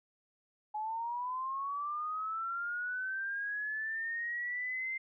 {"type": "linear sweep", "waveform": "sine", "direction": "up", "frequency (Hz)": [842, 2093], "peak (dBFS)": -34, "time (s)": [0.74, 4.98], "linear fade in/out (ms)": 10, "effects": []}